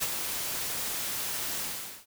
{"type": "noise with ADSR envelope", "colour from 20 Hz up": "white", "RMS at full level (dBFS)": -28, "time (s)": [0, 2.06], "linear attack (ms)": 27, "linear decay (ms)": 43, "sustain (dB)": -5, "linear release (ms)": 460, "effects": []}